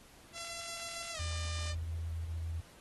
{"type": "tone with pitch glide", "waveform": "5% pulse", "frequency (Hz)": [677, 599.7], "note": ["E5", "D5"], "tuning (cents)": [46, 36], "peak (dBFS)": -30, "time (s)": [0.33, 1.75], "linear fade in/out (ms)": 50, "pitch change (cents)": -210, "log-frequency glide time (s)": [1.13, 1.2]}
{"type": "tone", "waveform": "sine", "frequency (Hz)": 82.41, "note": "E2", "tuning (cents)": 0, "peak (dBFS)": -35, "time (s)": [1.19, 2.61], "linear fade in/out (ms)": 10}
{"effects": ["pink hiss -59 dBFS RMS until 2.8 s", "AAC 32 kbps"]}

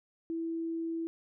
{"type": "tone", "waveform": "sine", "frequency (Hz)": 329.6, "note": "E4", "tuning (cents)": 0, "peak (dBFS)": -32, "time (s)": [0.3, 1.07], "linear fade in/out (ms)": 0, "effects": []}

